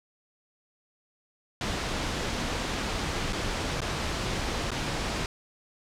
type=noise with dropouts; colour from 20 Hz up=pink; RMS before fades=-30 dBFS; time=1.61-5.26 s; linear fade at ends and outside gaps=1 ms; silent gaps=3.325-3.33 / 3.805-3.817 / 4.706-4.716 s; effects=low-pass 6000 Hz 12 dB/octave